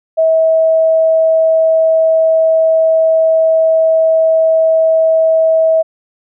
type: tone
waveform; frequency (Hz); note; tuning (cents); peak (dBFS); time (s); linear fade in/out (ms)
sine; 645; E5; -38; -7; 0.17-5.83; 20
effects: none